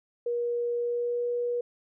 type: tone with pitch glide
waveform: sine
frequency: 477.4 to 482.4 Hz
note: A#4 to B4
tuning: +41 to -41 cents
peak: -26 dBFS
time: 0.26-1.61 s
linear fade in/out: 5 ms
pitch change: +18 cents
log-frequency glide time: 0.76-1.28 s
effects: none